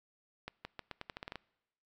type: accelerating click train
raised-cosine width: 0.3 ms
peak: -25 dBFS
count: 11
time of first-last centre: 0.48-1.357 s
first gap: 170 ms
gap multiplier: 0.84
effects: noise-tail reverb RT60 0.9 s tail -24 dB re dry